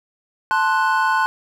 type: chord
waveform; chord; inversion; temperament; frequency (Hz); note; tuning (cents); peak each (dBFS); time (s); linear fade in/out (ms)
triangle; F# diminished; first; equal; 880 / 1046.5 / 1480; A5 / C6 / F#6; 0 / 0 / 0; -18; 0.51-1.26; 0
effects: none